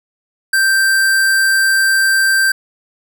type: tone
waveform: square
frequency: 1568 Hz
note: G6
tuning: in tune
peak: -11 dBFS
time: 0.53-2.52 s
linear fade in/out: 5 ms
effects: none